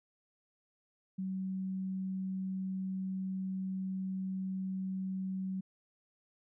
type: tone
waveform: sine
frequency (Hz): 189.2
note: F#3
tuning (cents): +39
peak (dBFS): -34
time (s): 1.18-5.61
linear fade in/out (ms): 10
effects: none